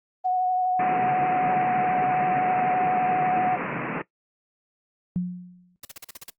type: tone with vibrato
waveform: sine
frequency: 736 Hz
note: F#5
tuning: 9 cents flat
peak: -20 dBFS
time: 0.24-3.57 s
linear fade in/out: 20 ms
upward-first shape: sine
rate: 12 Hz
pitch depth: 16 cents each way
type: band-pass noise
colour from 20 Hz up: pink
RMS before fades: -30 dBFS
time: 0.79-4.02 s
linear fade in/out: 5 ms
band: 130 to 2600 Hz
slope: 96 dB/octave
type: tone with exponential decay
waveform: sine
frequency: 179.1 Hz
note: F3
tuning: 44 cents sharp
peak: -20 dBFS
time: 5.16-5.76 s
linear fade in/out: 0 ms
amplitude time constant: 130 ms
type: noise bursts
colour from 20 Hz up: white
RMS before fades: -39 dBFS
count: 8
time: 5.83-6.301 s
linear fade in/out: 5 ms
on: 23 ms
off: 41 ms
effects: noise-tail reverb RT60 0.1 s tail -18 dB re dry + Opus 24 kbps